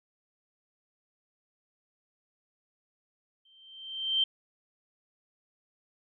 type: tone with exponential growth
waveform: sine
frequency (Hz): 3131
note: G7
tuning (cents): -3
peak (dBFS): -21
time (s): 3.45-4.24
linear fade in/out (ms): 5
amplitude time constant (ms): 170
effects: none